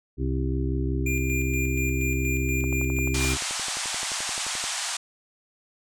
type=harmonic tone; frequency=65.41 Hz; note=C2; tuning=in tune; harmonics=1 / 2 / 4 / 5 / 6; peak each=-26 / -29 / -32 / -33 / -34 dBFS; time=0.17-3.38 s; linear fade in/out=50 ms
type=tone with tremolo; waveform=square; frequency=2400 Hz; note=D7; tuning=37 cents sharp; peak=-28 dBFS; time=1.06-3.34 s; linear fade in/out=5 ms; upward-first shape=square; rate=4.2 Hz; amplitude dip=40%
type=click train; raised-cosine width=1 ms; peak=-24 dBFS; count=24; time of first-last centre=2.64-4.64 s; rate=11.5 Hz
type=band-pass noise; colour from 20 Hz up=white; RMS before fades=-30 dBFS; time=3.14-4.97 s; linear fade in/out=5 ms; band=650 to 9100 Hz; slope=48 dB/octave
effects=none